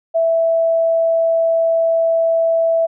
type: tone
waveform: sine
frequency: 659.3 Hz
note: E5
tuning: in tune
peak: -12 dBFS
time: 0.14-2.87 s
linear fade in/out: 20 ms
effects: none